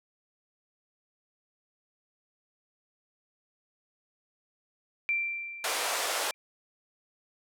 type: tone with exponential decay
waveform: sine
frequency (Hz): 2355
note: D7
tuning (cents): +4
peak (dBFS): -24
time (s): 5.09-6.34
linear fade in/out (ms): 0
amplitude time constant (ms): 270
type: band-pass noise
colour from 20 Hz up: pink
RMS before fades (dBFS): -31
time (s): 5.64-6.31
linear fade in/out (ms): 2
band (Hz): 510 to 12000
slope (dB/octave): 24
effects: none